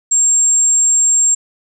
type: tone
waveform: sine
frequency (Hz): 7459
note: A#8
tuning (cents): 0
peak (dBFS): -9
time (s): 0.11-1.35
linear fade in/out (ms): 10
effects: none